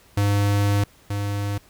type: tone pair in turn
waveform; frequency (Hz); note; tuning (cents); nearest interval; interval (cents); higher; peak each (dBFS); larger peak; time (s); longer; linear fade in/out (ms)
square; 101.5 / 101.5; G#2 / G#2; -39 / -39; unison; 0; neither; -18 / -24; first; 0.17-0.84 / 1.1-1.58; first; 5
effects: pink hiss -54 dBFS RMS until 1.69 s